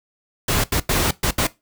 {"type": "noise bursts at uneven times", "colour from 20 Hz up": "pink", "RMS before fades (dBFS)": -19, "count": 5, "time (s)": [[0.48, 0.64], [0.72, 0.8], [0.89, 1.11], [1.23, 1.31], [1.38, 1.47]], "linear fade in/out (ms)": 5, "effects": ["noise-tail reverb RT60 0.2 s tail -18 dB re dry"]}